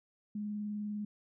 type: tone with vibrato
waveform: sine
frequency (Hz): 208.5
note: G#3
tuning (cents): +7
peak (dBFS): -35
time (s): 0.35-1.05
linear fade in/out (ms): 5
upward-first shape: sine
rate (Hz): 20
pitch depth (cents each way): 24
effects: none